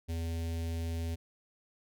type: tone with notch filter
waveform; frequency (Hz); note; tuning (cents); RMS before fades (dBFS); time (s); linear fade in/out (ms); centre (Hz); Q
square; 82.8; E2; +8; -35; 0.08-1.16; 20; 1200; 0.77
effects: none